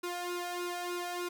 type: tone with flanger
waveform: sawtooth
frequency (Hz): 353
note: F4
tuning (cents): +19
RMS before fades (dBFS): -37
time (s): 0.03-1.29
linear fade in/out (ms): 10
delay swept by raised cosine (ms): 0.76 to 1.3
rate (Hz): 3.3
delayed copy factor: +0.8
effects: none